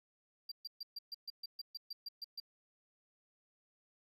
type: tone bursts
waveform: triangle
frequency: 4730 Hz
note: D8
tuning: 12 cents sharp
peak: -40 dBFS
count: 13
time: 0.49-2.401 s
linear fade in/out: 5 ms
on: 27 ms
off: 130 ms
effects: none